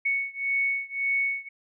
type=beating tone pair; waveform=sine; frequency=2217 / 2218.8 Hz; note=C#7 / C#7; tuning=0 / +1 cents; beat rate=1.8 Hz; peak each=-27 / -28 dBFS; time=0.05-1.49 s; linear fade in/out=10 ms; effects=none